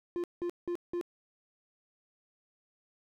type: tone bursts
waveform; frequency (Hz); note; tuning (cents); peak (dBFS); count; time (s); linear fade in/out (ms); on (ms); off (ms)
triangle; 349.2; F4; 0; -29; 4; 0.16-1.012; 0; 78; 180
effects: none